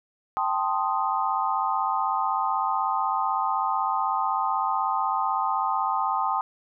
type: chord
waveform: sine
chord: A half-diminished seventh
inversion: third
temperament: equal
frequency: 784 / 880 / 1046.5 / 1244.5 Hz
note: G5 / A5 / C6 / Eb6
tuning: 0 / 0 / 0 / 0 cents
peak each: -28 dBFS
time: 0.37-6.41 s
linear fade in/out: 0 ms
effects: none